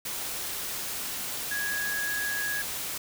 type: tone in noise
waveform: sine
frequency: 1662 Hz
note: G#6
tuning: 1 cent sharp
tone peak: -29 dBFS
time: 1.51-2.62 s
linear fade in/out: 5 ms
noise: white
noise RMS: -34 dBFS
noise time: 0.05-2.98 s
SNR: +2 dB
effects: none